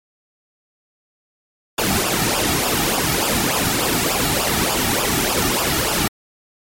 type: noise with flanger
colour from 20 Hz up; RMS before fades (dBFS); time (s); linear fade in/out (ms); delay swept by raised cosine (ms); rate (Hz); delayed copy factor
pink; -19; 1.78-6.08; 5; 0.48 to 1.98; 3.4; -0.8
effects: MP3 64 kbps